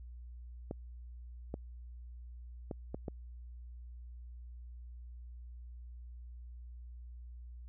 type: clicks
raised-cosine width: 2 ms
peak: -25 dBFS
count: 5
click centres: 0.711 / 1.541 / 2.712 / 2.945 / 3.082 s
effects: added 60 Hz sine -46 dBFS peak until 7.68 s